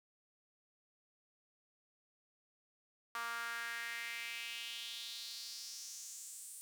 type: tone with high-pass filter sweep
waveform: sawtooth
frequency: 233.1 Hz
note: A#3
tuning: in tune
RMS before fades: -45 dBFS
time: 3.15-6.61 s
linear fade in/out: 0 ms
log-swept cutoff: 1200 to 9100 Hz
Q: 3.5
effects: none